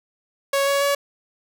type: tone with pitch steps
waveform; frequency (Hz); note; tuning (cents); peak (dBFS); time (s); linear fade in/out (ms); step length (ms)
sawtooth; 554.4 / 559.9 / 565.4; C#5 / C#5 / C#5; 0 / +17 / +34; -14; 0.53-0.95; 5; 140
effects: none